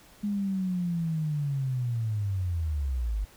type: linear sweep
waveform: sine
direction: down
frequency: 208.2 to 48.25 Hz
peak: -26 dBFS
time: 0.23-3.25 s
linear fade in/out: 10 ms
effects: pink hiss -55 dBFS RMS until 3.36 s